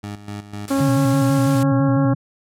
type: tone with tremolo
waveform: 20% pulse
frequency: 102.9 Hz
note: G#2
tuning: 16 cents flat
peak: -23 dBFS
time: 0.03-0.82 s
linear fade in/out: 10 ms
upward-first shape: square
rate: 4 Hz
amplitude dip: 70%
type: noise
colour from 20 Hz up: white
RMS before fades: -32 dBFS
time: 0.68-1.63 s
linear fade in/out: 0 ms
type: harmonic tone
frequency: 273.8 Hz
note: C#4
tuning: 21 cents flat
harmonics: 1 / 2 / 3 / 4 / 5 / 6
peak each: -17 / -24 / -30 / -30 / -33 / -38 dBFS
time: 0.7-2.14 s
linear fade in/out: 10 ms
type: tone with vibrato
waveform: sine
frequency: 133.5 Hz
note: C3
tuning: 35 cents sharp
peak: -17 dBFS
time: 0.8-2.15 s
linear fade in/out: 10 ms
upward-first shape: square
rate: 6 Hz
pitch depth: 130 cents each way
effects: low-pass 11000 Hz 12 dB/octave